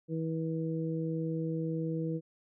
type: harmonic tone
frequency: 161.7 Hz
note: E3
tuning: 33 cents flat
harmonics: 1 / 2 / 3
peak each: -33 / -36 / -38 dBFS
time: 0.08-2.21 s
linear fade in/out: 50 ms
effects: none